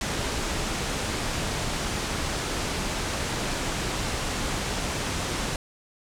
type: low-pass noise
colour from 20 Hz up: pink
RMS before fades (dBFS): -29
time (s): 0.01-5.56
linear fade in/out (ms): 2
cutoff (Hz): 9000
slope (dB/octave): 24
effects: none